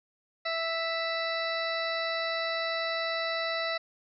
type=harmonic tone; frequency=659.3 Hz; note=E5; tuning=in tune; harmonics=1 / 2 / 3 / 4 / 6 / 7 / 8; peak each=-33 / -36 / -34 / -42 / -36 / -43 / -44 dBFS; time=0.45-3.78 s; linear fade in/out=10 ms; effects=none